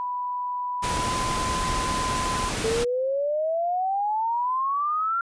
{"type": "tone with pitch glide", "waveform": "sine", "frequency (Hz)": [987.8, 1017.9], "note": ["B5", "C6"], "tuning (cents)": [0, -48], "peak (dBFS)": -26, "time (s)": [0, 2.49], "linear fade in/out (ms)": 0, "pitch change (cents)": 52, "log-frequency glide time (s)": [0.93, 1.16]}
{"type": "noise", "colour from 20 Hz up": "pink", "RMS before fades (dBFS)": -28, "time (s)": [0.82, 2.85], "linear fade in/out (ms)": 20}
{"type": "exponential sweep", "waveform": "sine", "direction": "up", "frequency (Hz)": [440, 1387], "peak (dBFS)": -22, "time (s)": [2.64, 5.21], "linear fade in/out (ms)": 2}
{"effects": ["resampled to 22050 Hz"]}